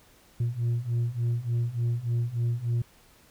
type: beating tone pair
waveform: sine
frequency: 116.54 / 119.94 Hz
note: A#2 / A#2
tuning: 0 / +50 cents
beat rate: 3.4 Hz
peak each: -27 / -25 dBFS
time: 0.4-2.82 s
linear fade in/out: 5 ms
effects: tanh soft clip ceiling -22 dBFS + pink hiss -58 dBFS RMS until 3.3 s